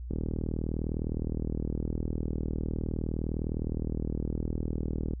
click train, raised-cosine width 3 ms, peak -19 dBFS, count 200, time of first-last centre 0.11-5.135 s, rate 39.6 Hz, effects added 60 Hz sine -36 dBFS peak until 5.2 s

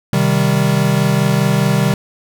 square chord, C minor, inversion none, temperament equal, 130.81 / 155.56 / 196 Hz, C3 / Eb3 / G3, 0 / 0 / 0 cents, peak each -17 dBFS, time 0.13-1.94 s, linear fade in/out 2 ms, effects none

